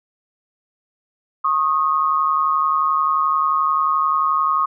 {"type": "tone pair together", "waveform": "sine", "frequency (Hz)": [1091, 1242.4], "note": ["C#6", "D#6"], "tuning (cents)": [-28, -3], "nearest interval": "major second", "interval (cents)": 225, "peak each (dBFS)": -18, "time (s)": [1.44, 4.66], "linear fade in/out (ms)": 10, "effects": []}